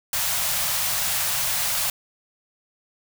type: band-stop noise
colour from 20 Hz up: white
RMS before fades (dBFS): -24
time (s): 0.13-1.9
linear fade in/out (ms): 2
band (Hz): 180 to 550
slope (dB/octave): 48
effects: none